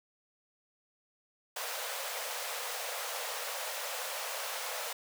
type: high-pass noise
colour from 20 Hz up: pink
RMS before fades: -38 dBFS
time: 1.56-4.93 s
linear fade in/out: 5 ms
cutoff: 470 Hz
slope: 96 dB/octave
effects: none